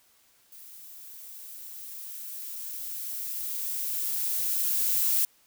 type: noise with level ramp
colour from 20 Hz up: violet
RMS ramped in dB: -48 to -24 dBFS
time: 0.52-5.25 s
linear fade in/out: 2 ms
effects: white hiss -63 dBFS RMS until 5.46 s